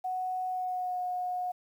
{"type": "tone with pitch glide", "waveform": "sine", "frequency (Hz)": [740, 725.2], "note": ["F#5", "F#5"], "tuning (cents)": [0, -35], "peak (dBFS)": -30, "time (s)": [0.04, 1.52], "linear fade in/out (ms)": 10, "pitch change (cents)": -35, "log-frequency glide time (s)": [0.48, 1.02], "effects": ["10-bit"]}